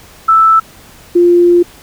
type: tone pair in turn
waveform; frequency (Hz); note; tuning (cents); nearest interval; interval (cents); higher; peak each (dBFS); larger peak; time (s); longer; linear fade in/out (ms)
sine; 1318.5 / 349.2; E6 / F4; 0 / 0; octave + major seventh; 2300; first; -4; neither; 0.28-0.6 / 1.15-1.63; second; 10
effects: pink hiss -39 dBFS RMS until 1.82 s